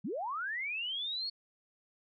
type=linear sweep; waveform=sine; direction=up; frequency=153.8 to 4417 Hz; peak=-34 dBFS; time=0.04-1.3 s; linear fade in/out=10 ms; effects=none